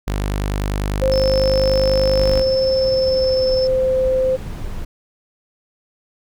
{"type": "tone", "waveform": "sawtooth", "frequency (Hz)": 50.1, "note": "G1", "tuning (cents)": 38, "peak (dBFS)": -15, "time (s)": [0.07, 2.42], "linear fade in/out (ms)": 10}
{"type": "tone with pitch glide", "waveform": "sine", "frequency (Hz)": [527, 519.4], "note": ["C5", "C5"], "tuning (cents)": [12, -13], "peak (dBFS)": -14, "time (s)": [1.01, 4.37], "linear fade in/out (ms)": 20, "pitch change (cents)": -25, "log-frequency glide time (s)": [2.76, 3.46]}
{"type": "tone with tremolo", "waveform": "sine", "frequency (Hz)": 5280, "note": "E8", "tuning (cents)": 2, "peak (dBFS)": -23, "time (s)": [1.12, 3.67], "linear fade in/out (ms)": 0, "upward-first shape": "square", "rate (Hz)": 20, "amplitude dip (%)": 40}
{"type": "noise", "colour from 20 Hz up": "brown", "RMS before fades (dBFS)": -28, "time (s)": [2.19, 4.85], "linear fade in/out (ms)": 5}
{"effects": []}